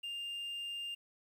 triangle tone with quantisation, 2803 Hz, F7, 6 cents sharp, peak -37 dBFS, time 0.03-0.95 s, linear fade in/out 10 ms, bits 11, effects none

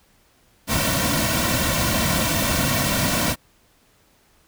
pink noise with comb filter, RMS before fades -21 dBFS, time 0.67-3.36 s, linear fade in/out 50 ms, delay 2.4 ms, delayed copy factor -0.8, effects pink hiss -59 dBFS RMS until 4.47 s

